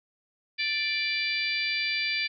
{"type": "harmonic tone with a mistuned harmonic", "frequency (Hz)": 588, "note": "D5", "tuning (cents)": 2, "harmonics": [3, 4, 5, 6, 7, 8], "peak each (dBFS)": [-36, -28, -39, -36, -38, -33], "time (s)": [0.58, 2.28], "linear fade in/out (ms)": 20, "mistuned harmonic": 7, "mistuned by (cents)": -28, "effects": []}